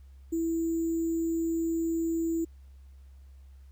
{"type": "tone with sample-and-hold", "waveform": "sine", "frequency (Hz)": 329.6, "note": "E4", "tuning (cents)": 0, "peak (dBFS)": -26, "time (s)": [0.32, 2.45], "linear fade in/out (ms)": 10, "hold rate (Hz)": 7350, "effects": ["added 67 Hz sine -48 dBFS peak until 3.71 s", "pink hiss -71 dBFS RMS until 3.71 s"]}